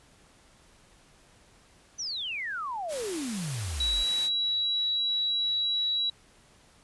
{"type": "exponential sweep", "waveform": "sine", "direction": "down", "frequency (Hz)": [6180, 37.03], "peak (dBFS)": -31, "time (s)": [1.98, 4.04], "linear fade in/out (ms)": 20}
{"type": "noise", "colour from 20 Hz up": "white", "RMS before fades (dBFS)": -38, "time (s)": [2.88, 4.3], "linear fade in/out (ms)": 50}
{"type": "tone", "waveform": "sine", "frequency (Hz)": 3901, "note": "B7", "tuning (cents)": -22, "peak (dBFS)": -25, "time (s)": [3.8, 6.1], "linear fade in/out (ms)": 5}
{"effects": ["pink hiss -59 dBFS RMS until 6.83 s", "resampled to 24000 Hz"]}